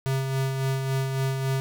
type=tone with tremolo; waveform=square; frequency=133.9 Hz; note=C3; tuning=40 cents sharp; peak=-23 dBFS; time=0.06-1.6 s; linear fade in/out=0 ms; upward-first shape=sine; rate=3.6 Hz; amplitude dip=40%; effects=none